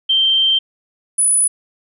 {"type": "tone pair in turn", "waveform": "sine", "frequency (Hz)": [3138, 9931], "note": ["G7", "D#9"], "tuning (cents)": [1, -4], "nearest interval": "octave + minor sixth", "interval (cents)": 1995, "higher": "second", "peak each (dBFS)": -11, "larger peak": "neither", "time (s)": [[0.09, 0.59], [1.18, 1.48]], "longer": "first", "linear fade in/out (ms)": 10, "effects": []}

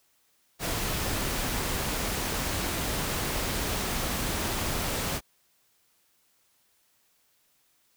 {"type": "noise", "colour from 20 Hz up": "pink", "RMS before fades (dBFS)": -30, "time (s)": [0.59, 5.21], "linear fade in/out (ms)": 50, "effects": ["white hiss -68 dBFS RMS until 7.96 s"]}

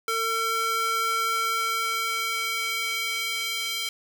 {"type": "tone with high-pass filter sweep", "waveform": "square", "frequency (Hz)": 452, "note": "A4", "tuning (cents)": 47, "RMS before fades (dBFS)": -27, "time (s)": [0.08, 3.89], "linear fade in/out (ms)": 2, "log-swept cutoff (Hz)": [920, 2900], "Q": 1.9, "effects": ["8-bit"]}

